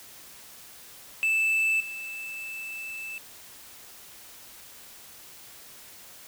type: tone with level steps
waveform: triangle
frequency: 2637 Hz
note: E7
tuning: in tune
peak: -20 / -33 dBFS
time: 1.23-3.18 s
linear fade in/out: 0 ms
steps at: 1.8 s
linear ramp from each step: 5 ms
effects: white hiss -48 dBFS RMS until 6.27 s